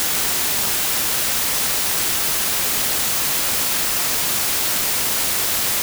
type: noise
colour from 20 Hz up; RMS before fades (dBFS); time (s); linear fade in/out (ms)
white; -20; 0-5.82; 0
effects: none